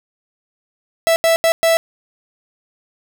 45% pulse tone bursts at uneven times, 659.3 Hz, E5, in tune, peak -11 dBFS, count 4, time 1.07-1.16 / 1.24-1.36 / 1.44-1.52 / 1.63-1.77 s, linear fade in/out 0 ms, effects none

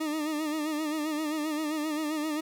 40% pulse tone with vibrato, 306.2 Hz, D#4, 28 cents flat, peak -28 dBFS, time 0-2.41 s, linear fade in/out 10 ms, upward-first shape sine, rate 7.6 Hz, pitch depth 66 cents each way, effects 10-bit

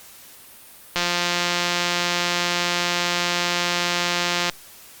click train, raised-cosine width 0.2 ms, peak -4 dBFS, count 620, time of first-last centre 0.96-4.497 s, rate 175 Hz, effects white hiss -45 dBFS RMS until 5 s + Opus 48 kbps

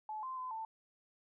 sine tone with pitch steps, 861 / 1040 / 1020 / 888 Hz, A5 / C6 / C6 / A5, -38 / -11 / -44 / +16 cents, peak -39 dBFS, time 0.09-0.65 s, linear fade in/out 2 ms, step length 140 ms, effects none

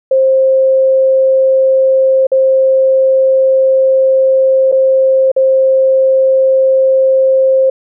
sine tone with dropouts, 529 Hz, C5, 19 cents sharp, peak -6 dBFS, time 0.11-7.7 s, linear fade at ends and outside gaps 5 ms, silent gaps 2.269-2.317 / 4.717-4.723 / 5.317-5.363 s, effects none

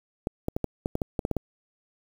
clicks, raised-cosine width 2 ms, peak -13 dBFS, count 11, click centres 0.271 / 0.484 / 0.565 / 0.643 / 0.859 / 0.954 / 1.018 / 1.192 / 1.251 / 1.313 / 1.367 s, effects 7-bit

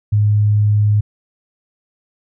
sine tone, 104.7 Hz, G#2, 15 cents sharp, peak -10 dBFS, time 0.12-1.01 s, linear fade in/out 10 ms, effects none

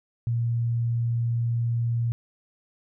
sine tone, 117.4 Hz, A#2, 13 cents sharp, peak -22 dBFS, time 0.27-2.12 s, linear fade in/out 0 ms, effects none

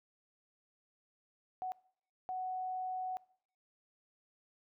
sine tone bursts at uneven times, 743 Hz, F#5, 7 cents sharp, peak -36 dBFS, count 2, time 1.62-1.72 / 2.29-3.17 s, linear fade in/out 0 ms, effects noise-tail reverb RT60 0.6 s tail -22 dB re dry

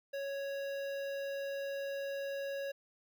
square tone with notch filter, 554.4 Hz, C#5, in tune, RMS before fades -39 dBFS, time 0.13-2.72 s, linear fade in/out 10 ms, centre 8800 Hz, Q 0.57, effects none

